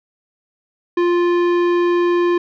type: tone with tanh clipping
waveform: sine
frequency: 349.2 Hz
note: F4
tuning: in tune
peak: -15 dBFS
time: 0.97-2.38 s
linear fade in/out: 5 ms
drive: 15 dB
effects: none